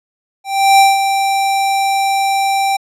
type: tone with ADSR envelope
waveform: square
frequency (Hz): 784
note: G5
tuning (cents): 0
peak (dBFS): -5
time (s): 0.44-2.77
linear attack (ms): 350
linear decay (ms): 180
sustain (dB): -8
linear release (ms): 10
effects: low-pass 12000 Hz 12 dB/octave